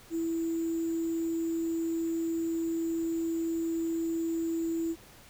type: tone with sample-and-hold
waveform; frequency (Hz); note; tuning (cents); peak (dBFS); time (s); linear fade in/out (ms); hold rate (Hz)
sine; 329.6; E4; 0; -28; 0.1-4.96; 50; 7350
effects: pink hiss -54 dBFS RMS until 5.29 s